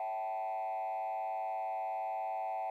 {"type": "tone with frequency modulation", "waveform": "sine", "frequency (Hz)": 764, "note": "G5", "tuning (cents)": -45, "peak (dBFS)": -32, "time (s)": [0, 2.7], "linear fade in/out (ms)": 2, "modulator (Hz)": 101, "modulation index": 1, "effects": ["tanh soft clip ceiling -33 dBFS", "12-bit"]}